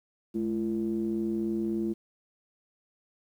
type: ring-modulated tone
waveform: triangle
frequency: 61.74 Hz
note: B1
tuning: in tune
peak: -22 dBFS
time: 0.34-1.94 s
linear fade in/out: 20 ms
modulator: 277 Hz
effects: 10-bit